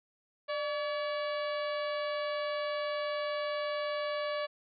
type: harmonic tone with a mistuned harmonic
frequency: 570 Hz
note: C#5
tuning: 48 cents sharp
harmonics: 1 / 2 / 3 / 4 / 5 / 6 / 7 / 8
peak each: -33 / -39 / -43 / -45 / -47 / -49 / -50 / -51 dBFS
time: 0.48-4.47 s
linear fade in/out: 20 ms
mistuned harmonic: 1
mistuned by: +75 cents
effects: none